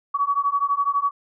sine beating tone pair, 1126 / 1138 Hz, C#6 / C#6, +27 / +45 cents, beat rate 12 Hz, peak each -22 dBFS, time 0.14-1.11 s, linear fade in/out 10 ms, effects none

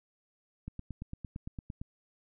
click train, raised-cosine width 5 ms, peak -27 dBFS, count 11, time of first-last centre 0.68-1.815 s, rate 8.81 Hz, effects none

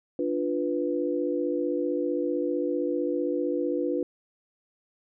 sine chord, B diminished, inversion first, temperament equal, 293.7 / 349.2 / 493.9 Hz, D4 / F4 / B4, 0 / 0 / 0 cents, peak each -29 dBFS, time 0.19-4.03 s, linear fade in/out 2 ms, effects none

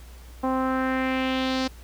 sawtooth tone with low-pass filter sweep, 261 Hz, C4, 4 cents flat, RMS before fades -25 dBFS, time 0.43-1.68 s, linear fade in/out 10 ms, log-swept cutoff 940 to 5000 Hz, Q 2.4, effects added 60 Hz sine -42 dBFS peak until 1.83 s + pink hiss -52 dBFS RMS until 1.83 s

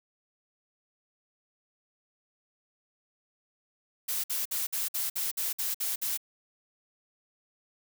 blue noise bursts, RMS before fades -31 dBFS, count 10, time 4.08-6.175 s, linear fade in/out 10 ms, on 160 ms, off 55 ms, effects none

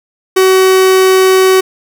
45% pulse tone, 377.1 Hz, F#4, 33 cents sharp, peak -5 dBFS, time 0.36-1.61 s, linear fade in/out 10 ms, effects none

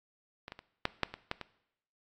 clicks, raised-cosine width 0.3 ms, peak -26 / -26 / -30 / -12 / -11 / -24 / -16 / -23 dBFS, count 8, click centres 0.481 / 0.521 / 0.591 / 0.854 / 1.033 / 1.14 / 1.314 / 1.413 s, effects noise-tail reverb RT60 0.8 s tail -19 dB re dry + AAC 64 kbps

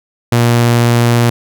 sawtooth tone, 118.8 Hz, A#2, 33 cents sharp, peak -4 dBFS, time 0.32-1.3 s, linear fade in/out 5 ms, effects none

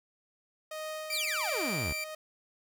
sawtooth tone with tremolo, 622.3 Hz, D#5, in tune, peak -32 dBFS, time 0.71-2.15 s, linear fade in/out 5 ms, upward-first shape sine, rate 1.4 Hz, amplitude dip 50%
sawtooth tone, 2349 Hz, D7, in tune, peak -30 dBFS, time 1.1-2.04 s, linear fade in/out 2 ms
sawtooth exponential sweep, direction down, 5120 to 63.8 Hz, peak -29 dBFS, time 1.12-1.93 s, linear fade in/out 10 ms
effects none

